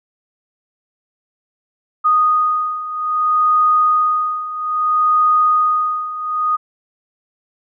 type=beating tone pair; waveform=sine; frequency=1239 / 1239.61 Hz; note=D#6 / D#6; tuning=-8 / -7 cents; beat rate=0.61 Hz; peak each=-18 / -14 dBFS; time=2.04-6.57 s; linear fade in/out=20 ms; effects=none